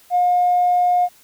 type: tone with tanh clipping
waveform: triangle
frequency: 715 Hz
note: F5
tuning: 41 cents sharp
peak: -13 dBFS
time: 0.1-1.09 s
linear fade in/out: 50 ms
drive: 4 dB
effects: white hiss -51 dBFS RMS until 1.23 s